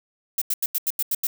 violet noise bursts, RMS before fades -23 dBFS, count 8, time 0.38-1.27 s, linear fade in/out 2 ms, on 36 ms, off 86 ms, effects none

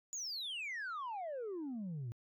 sine exponential sweep, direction down, 7020 to 110 Hz, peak -37 dBFS, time 0.13-2.12 s, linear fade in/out 0 ms, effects tanh soft clip ceiling -38 dBFS

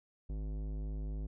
sine tone with tanh clipping, 51.91 Hz, G#1, in tune, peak -38 dBFS, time 0.29-1.27 s, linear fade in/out 10 ms, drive 16 dB, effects none

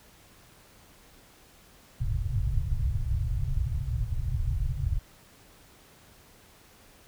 pink low-pass noise, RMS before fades -28 dBFS, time 2-4.99 s, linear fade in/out 10 ms, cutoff 140 Hz, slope 96 dB/octave, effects pink hiss -56 dBFS RMS until 7.07 s

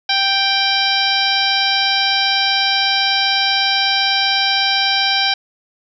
harmonic tone with a mistuned harmonic, 784 Hz, G5, in tune, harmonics 1 / 2 / 3 / 4 / 5 / 6 / 7, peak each -21 / -22 / -22 / -20 / -20 / -22 / -24 dBFS, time 0.09-5.34 s, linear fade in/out 5 ms, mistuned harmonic 6, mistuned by +36 cents, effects none

